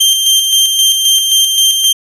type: tone with tremolo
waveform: sawtooth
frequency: 3157 Hz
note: G7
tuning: 12 cents sharp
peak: -3 dBFS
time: 0-1.93 s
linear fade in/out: 10 ms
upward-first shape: square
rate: 3.8 Hz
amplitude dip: 40%
effects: resampled to 32000 Hz + 7-bit

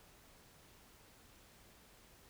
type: silence
effects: pink hiss -63 dBFS RMS until 2.29 s

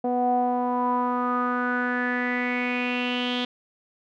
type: tone with low-pass filter sweep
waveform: sawtooth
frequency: 246.9 Hz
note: B3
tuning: in tune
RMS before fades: -25 dBFS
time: 0.04-3.45 s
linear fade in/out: 5 ms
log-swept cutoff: 650 to 3400 Hz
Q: 7.1
effects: none

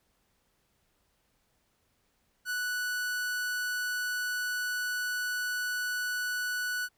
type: tone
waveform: 45% pulse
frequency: 1480 Hz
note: F#6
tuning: in tune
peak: -30 dBFS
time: 2.45-6.89 s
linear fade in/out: 50 ms
effects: pink hiss -73 dBFS RMS until 6.97 s

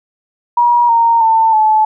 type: tone with pitch steps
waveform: sine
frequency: 957 / 925.5 / 895 / 865.5 Hz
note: A#5 / A#5 / A5 / A5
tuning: +45 / -13 / +29 / -29 cents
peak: -7 dBFS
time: 0.57-1.85 s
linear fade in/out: 5 ms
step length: 320 ms
effects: none

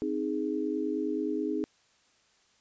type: chord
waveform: sine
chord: Ab major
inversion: first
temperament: equal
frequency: 261.6 / 311.1 / 415.3 Hz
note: C4 / Eb4 / Ab4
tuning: 0 / 0 / 0 cents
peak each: -34 / -31 / -33 dBFS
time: 0.02-1.64 s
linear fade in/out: 0 ms
effects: white hiss -66 dBFS RMS until 2.6 s + resampled to 16000 Hz

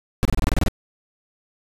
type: noise bursts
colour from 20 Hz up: brown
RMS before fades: -17 dBFS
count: 10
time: 0.23-0.683 s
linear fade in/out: 0 ms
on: 21 ms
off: 27 ms
effects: resampled to 32000 Hz

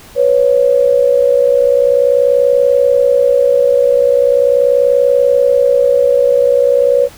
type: tone pair together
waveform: sine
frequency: 493.2 / 553.6 Hz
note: B4 / C#5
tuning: -2 / -2 cents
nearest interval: major second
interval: 200 cents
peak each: -10 dBFS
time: 0.15-7.09 s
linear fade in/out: 50 ms
effects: pink hiss -38 dBFS RMS until 7.17 s

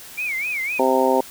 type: tone with vibrato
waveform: sine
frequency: 2290 Hz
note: D7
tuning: 44 cents flat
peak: -22 dBFS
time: 0.17-0.8 s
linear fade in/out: 20 ms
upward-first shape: sine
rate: 3.9 Hz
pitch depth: 180 cents each way
type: harmonic tone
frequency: 130.81 Hz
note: C3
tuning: in tune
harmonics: 2 / 3 / 4 / 5 / 6 / 7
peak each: -23 / -21 / -20 / -24 / -25 / -21 dBFS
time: 0.79-1.21 s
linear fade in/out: 5 ms
effects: white hiss -40 dBFS RMS until 1.3 s

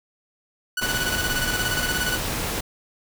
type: tone with tremolo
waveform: sawtooth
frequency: 1480 Hz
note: F#6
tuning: in tune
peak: -19 dBFS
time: 0.77-2.18 s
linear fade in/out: 5 ms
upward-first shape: square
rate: 17 Hz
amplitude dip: 60%
type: noise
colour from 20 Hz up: pink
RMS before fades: -27 dBFS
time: 0.81-2.61 s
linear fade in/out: 10 ms
effects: none

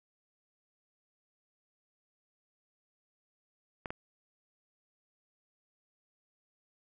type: clicks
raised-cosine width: 0.5 ms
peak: -22 dBFS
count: 2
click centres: 3.858 / 3.905 s
effects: none

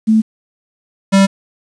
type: tone pair in turn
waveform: sine / square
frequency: 219.5 / 195.13 Hz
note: A3 / G3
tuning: -4 / -8 cents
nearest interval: major second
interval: 204 cents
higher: first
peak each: -7 dBFS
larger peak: neither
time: 0.07-0.22 / 1.12-1.27 s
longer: neither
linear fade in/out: 20 ms
effects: resampled to 22050 Hz + 7-bit

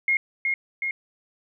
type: tone with echo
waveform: sine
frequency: 2146 Hz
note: C7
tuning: 43 cents sharp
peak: -18 dBFS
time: 0.08-0.17 s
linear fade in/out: 2 ms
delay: 370 ms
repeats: 2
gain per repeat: -3 dB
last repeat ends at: 0.91 s
effects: none

